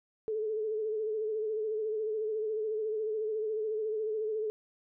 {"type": "tone with vibrato", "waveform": "sine", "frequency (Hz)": 432.9, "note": "A4", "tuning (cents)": -28, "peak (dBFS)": -30, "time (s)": [0.28, 4.5], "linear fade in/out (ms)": 0, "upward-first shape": "sine", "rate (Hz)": 14, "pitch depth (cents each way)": 45, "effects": []}